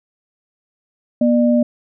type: tone pair together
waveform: sine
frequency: 240.5 / 598.9 Hz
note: B3 / D5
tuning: -46 / +34 cents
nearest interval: octave + major third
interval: 1580 cents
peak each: -12 / -17 dBFS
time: 1.21-1.63 s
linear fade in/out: 5 ms
effects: none

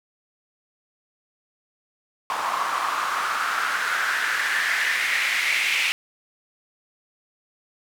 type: noise with band-pass filter sweep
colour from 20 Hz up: white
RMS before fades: -24 dBFS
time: 2.3-5.92 s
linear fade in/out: 0 ms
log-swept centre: 1000 to 2400 Hz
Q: 4.3
effects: none

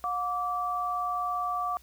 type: tone pair together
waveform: sine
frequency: 719 / 1161.4 Hz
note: F#5 / D6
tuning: -50 / -20 cents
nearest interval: minor sixth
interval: 830 cents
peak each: -32 / -29 dBFS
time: 0.04-1.77 s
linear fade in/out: 0 ms
effects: added 60 Hz sine -56 dBFS peak until 1.82 s + white hiss -60 dBFS RMS until 1.82 s

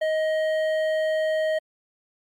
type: tone with hard clipping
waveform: sine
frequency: 628 Hz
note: D#5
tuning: 16 cents sharp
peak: -23 dBFS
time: 0.01-1.59 s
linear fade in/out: 10 ms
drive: 9 dB
effects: Opus 48 kbps

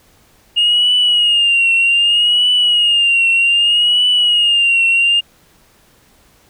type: tone with vibrato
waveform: sine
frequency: 2843 Hz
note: F7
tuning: 30 cents sharp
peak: -8 dBFS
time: 0.56-5.21 s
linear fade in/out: 20 ms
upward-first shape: triangle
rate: 0.64 Hz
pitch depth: 81 cents each way
effects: tanh soft clip ceiling -6 dBFS + pink hiss -51 dBFS RMS until 6.49 s

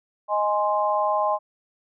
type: chord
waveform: sine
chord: Ab major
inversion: second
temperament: equal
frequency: 622.3 / 830.6 / 1046.5 Hz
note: Eb5 / Ab5 / C6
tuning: 0 / 0 / 0 cents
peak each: -24 dBFS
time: 0.28-1.39 s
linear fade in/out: 50 ms
effects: none

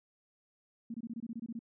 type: tone bursts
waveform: sine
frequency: 230.2 Hz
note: A#3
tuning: 22 cents flat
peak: -37 dBFS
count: 11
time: 0.9-1.592 s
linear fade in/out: 5 ms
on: 42 ms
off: 23 ms
effects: none

